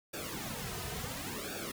pink noise with flanger, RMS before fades -40 dBFS, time 0.13-1.72 s, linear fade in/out 10 ms, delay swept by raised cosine 0.97 to 3.67 ms, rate 0.71 Hz, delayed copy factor -1, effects none

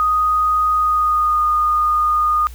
sine tone with pitch glide, 1244.5 to 1225.2 Hz, D#6 to D#6, 0 to -27 cents, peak -13 dBFS, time 0-2.47 s, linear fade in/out 0 ms, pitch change -27 cents, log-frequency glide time 0.75-1.43 s, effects added 60 Hz sine -32 dBFS peak until 2.54 s + white hiss -46 dBFS RMS until 2.54 s

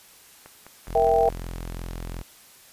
click train, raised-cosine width 0.5 ms, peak -28 dBFS, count 5, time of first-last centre 0.46-1.283 s, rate 4.86 Hz
sawtooth tone, 42.8 Hz, F1, 34 cents flat, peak -28 dBFS, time 0.87-2.23 s, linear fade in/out 20 ms
sine chord, E diminished, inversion second, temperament equal, 466.2 / 659.3 / 784 Hz, Bb4 / E5 / G5, 0 / 0 / 0 cents, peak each -21 dBFS, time 0.95-1.29 s, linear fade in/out 2 ms
effects white hiss -51 dBFS RMS until 2.72 s + resampled to 32000 Hz

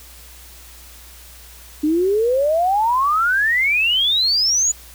sine exponential sweep, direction up, 293.7 to 7020 Hz, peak -14 dBFS, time 1.83-4.72 s, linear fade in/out 10 ms, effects added 60 Hz sine -43 dBFS peak until 4.94 s + white hiss -43 dBFS RMS until 4.94 s

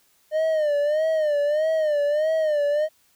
triangle tone with vibrato, 608 Hz, D#5, 40 cents flat, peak -17 dBFS, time 0.31-2.89 s, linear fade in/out 50 ms, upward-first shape sine, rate 1.6 Hz, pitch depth 93 cents each way, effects white hiss -62 dBFS RMS until 3.15 s

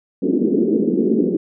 white band-pass noise, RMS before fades -17 dBFS, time 0.22-1.37 s, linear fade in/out 10 ms, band 190 to 410 Hz, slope 48 dB/octave, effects none

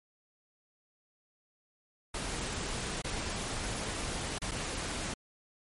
pink noise with dropouts, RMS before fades -36 dBFS, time 2.14-5.14 s, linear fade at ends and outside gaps 5 ms, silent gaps 3.019-3.043 / 4.385-4.417 / 4.512-4.516 s, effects MP3 48 kbps

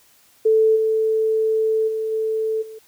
sine tone with level steps, 440 Hz, A4, in tune, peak -12 / -16 / -21 / -19 / -34 dBFS, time 0.45-2.79 s, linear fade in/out 10 ms, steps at 0.75 / 1.87 / 2.11 / 2.61 s, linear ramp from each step 20 ms, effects white hiss -55 dBFS RMS until 2.87 s

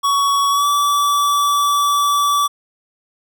square tone with pitch glide, 1122 to 1153.5 Hz, C#6 to D6, +21 to -31 cents, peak -14 dBFS, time 0.03-2.48 s, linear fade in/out 20 ms, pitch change +48 cents, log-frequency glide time 0.51-0.66 s, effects none

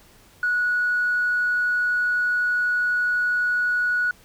triangle tone with tanh clipping, 1464 Hz, F#6, 19 cents flat, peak -19 dBFS, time 0.43-4.11 s, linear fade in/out 2 ms, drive 4 dB, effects pink hiss -53 dBFS RMS until 4.24 s

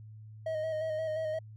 triangle tone with vibrato, 630 Hz, D#5, 21 cents sharp, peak -29 dBFS, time 0.46-1.39 s, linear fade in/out 5 ms, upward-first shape square, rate 5.7 Hz, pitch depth 27 cents each way, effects added 108 Hz sine -46 dBFS peak until 1.56 s

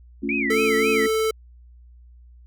sine chord, A augmented, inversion none, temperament equal, 220 / 277.2 / 349.2 Hz, A3 / C#4 / E#4, 0 / 0 / 0 cents, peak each -28 / -26 / -30 dBFS, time 0.22-1.08 s, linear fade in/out 20 ms
sine tone with vibrato, 2221 Hz, C#7, 3 cents sharp, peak -23 dBFS, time 0.29-1.06 s, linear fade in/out 2 ms, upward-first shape sine, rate 3.7 Hz, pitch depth 240 cents each way
square tone, 440 Hz, A4, in tune, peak -20 dBFS, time 0.5-1.31 s, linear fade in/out 5 ms
effects added 60 Hz sine -45 dBFS peak until 2.46 s

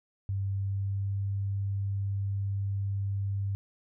sine tone with pitch glide, 98 to 99.02 Hz, G2 to G2, 0 to +18 cents, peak -28 dBFS, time 0.29-3.55 s, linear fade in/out 0 ms, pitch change +18 cents, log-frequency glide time 0.53-1.2 s, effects none

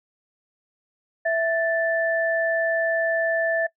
sine tone pair together, 659.3 / 1760 Hz, E5 / A6, 0 / 0 cents, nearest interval octave + perfect fourth, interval 1700 cents, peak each -21 / -24 dBFS, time 1.25-3.67 s, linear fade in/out 10 ms, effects noise-tail reverb RT60 0.1 s tail -21 dB re dry

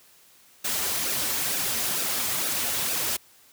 white noise with flanger, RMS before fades -27 dBFS, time 0.64-3.17 s, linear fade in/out 10 ms, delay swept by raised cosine 0.94 to 6.54 ms, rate 2.2 Hz, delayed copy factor -0.65, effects white hiss -56 dBFS RMS until 3.52 s + high-pass 60 Hz 12 dB/octave

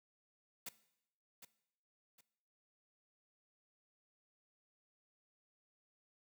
white noise with echo, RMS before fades -45 dBFS, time 0.66-0.69 s, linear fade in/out 5 ms, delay 760 ms, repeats 2, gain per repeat -10 dB, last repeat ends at 2.21 s, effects noise-tail reverb RT60 0.8 s tail -17 dB re dry

